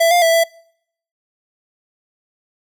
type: tone with pitch steps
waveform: square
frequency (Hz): 666 / 702 / 660 / 665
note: E5 / F5 / E5 / E5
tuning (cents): +18 / +9 / +2 / +15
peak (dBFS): -11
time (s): 0-0.44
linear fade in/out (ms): 10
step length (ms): 110
effects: noise-tail reverb RT60 0.7 s tail -26 dB re dry